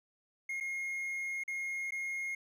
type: tone with dropouts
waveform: triangle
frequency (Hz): 2146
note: C7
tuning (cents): +43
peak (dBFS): -33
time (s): 0.49-2.35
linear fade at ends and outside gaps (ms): 5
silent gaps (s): 0.602-0.607 / 1.437-1.478 / 1.908-1.92
effects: none